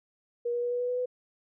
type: tone with pitch steps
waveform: sine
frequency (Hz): 477.3 / 480.9 / 484.5 / 488.2 / 491.9 / 495.6 / 499.3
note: A#4 / B4 / B4 / B4 / B4 / B4 / B4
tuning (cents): +41 / -46 / -33 / -20 / -7 / +6 / +19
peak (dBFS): -27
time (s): 0.45-1.059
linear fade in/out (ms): 10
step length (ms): 87
effects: none